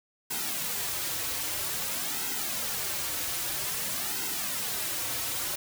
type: noise with flanger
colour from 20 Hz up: white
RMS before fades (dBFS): -32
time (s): 0.3-5.56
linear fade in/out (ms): 10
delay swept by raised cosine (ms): 1.7 to 5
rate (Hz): 0.51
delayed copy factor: -0.7
effects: none